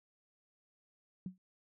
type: tone with exponential decay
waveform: sine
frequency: 185 Hz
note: F#3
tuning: in tune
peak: -35 dBFS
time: 1.26-1.38 s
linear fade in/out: 2 ms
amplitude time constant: 25 ms
effects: none